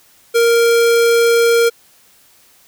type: tone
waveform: square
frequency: 466.2 Hz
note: A#4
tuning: in tune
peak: -10 dBFS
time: 0.34-1.7 s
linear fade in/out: 20 ms
effects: white hiss -50 dBFS RMS until 2.67 s